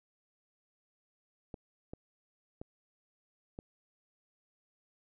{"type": "clicks", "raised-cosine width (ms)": 2, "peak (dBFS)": -29, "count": 4, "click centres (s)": [1.542, 1.935, 2.615, 3.589], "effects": []}